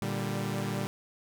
sawtooth chord, G minor, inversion first, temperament equal with one note detuned, 116.54 / 148.11 / 196 Hz, Bb2 / D3 / G3, 0 / +15 / 0 cents, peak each -31 / -32 / -30 dBFS, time 0.02-0.87 s, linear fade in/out 0 ms, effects none

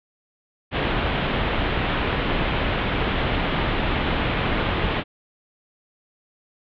pink low-pass noise, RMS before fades -23 dBFS, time 0.71-5.04 s, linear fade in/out 50 ms, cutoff 3500 Hz, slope 48 dB/octave, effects none

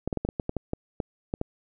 clicks, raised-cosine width 2 ms, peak -14 dBFS, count 12, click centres 0.076 / 0.128 / 0.173 / 0.25 / 0.289 / 0.398 / 0.494 / 0.567 / 0.734 / 1.002 / 1.339 / 1.414 s, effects none

